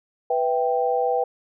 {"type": "chord", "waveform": "sine", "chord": "E minor", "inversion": "second", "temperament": "equal", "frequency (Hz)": [493.9, 659.3, 784], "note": ["B4", "E5", "G5"], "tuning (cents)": [0, 0, 0], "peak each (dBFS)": [-22, -27, -23], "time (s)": [0.3, 1.24], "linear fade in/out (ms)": 5, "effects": []}